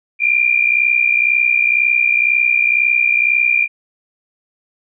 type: tone pair together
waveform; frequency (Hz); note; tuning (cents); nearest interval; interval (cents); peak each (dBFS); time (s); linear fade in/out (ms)
sine; 2365 / 2427; D7 / D#7; +12 / -44; unison; 44; -14; 0.19-3.68; 50
effects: none